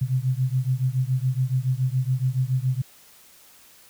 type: beating tone pair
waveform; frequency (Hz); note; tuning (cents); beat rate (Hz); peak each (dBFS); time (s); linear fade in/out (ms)
sine; 126.1 / 133.2; B2 / C3; +36 / +31; 7.1; -23 / -24; 0.01-2.82; 10
effects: white hiss -52 dBFS RMS until 3.89 s